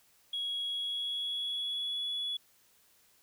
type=tone with pitch glide; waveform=sine; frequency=3322 to 3396 Hz; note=G#7 to G#7; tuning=0 to +38 cents; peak=-31 dBFS; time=0.33-2.37 s; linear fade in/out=5 ms; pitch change=+38 cents; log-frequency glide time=0.64-2.06 s; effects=tanh soft clip ceiling -29 dBFS + white hiss -66 dBFS RMS until 3.22 s